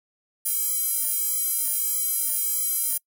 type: tone with high-pass filter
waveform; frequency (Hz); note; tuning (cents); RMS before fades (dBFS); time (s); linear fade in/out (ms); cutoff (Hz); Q
square; 449.2; A4; +36; -25; 0.45-2.98; 10; 11000; 2
effects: noise-tail reverb RT60 0.1 s tail -25 dB re dry